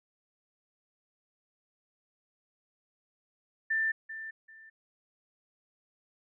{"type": "tone with echo", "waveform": "sine", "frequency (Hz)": 1780, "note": "A6", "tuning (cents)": 20, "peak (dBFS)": -26, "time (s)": [3.7, 3.92], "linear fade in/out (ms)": 10, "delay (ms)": 390, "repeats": 2, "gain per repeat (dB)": -12, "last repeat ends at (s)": 4.7, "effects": []}